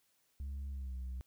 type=tone with pitch glide; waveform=sine; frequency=69 to 63.64 Hz; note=C#2 to C2; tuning=-7 to -47 cents; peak=-36 dBFS; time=0.4-1.21 s; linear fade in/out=0 ms; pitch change=-140 cents; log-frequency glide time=0.7-0.95 s; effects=tanh soft clip ceiling -38 dBFS + white hiss -75 dBFS RMS until 1.26 s